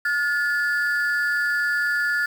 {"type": "ring-modulated tone", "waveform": "triangle", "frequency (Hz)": 1580, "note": "G6", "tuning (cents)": 13, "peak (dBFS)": -15, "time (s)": [0.05, 2.26], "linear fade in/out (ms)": 5, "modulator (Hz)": 151, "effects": ["7-bit"]}